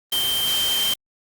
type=tone in noise; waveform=sine; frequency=3136 Hz; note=G7; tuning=in tune; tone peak=-20 dBFS; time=0.12-0.94 s; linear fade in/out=5 ms; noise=white; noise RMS=-26 dBFS; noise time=0.12-0.94 s; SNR=+3 dB; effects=Opus 32 kbps